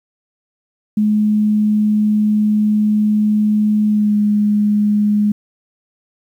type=tone with pitch glide; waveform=sine; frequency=211.6 to 208.4 Hz; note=G#3 to G#3; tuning=+33 to +6 cents; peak=-11 dBFS; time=0.97-5.32 s; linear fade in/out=5 ms; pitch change=-27 cents; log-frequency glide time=3.87-4.15 s; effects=8-bit